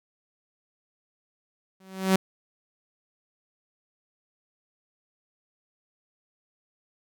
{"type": "tone with exponential growth", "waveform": "sawtooth", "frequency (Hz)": 189.8, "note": "F#3", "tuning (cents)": 44, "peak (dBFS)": -12, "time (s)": [1.8, 2.16], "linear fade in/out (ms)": 5, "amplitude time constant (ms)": 77, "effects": []}